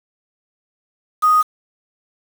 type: tone with quantisation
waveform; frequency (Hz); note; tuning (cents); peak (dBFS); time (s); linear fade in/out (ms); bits
sine; 1244; D#6; -1; -10; 1.22-1.43; 20; 5
effects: none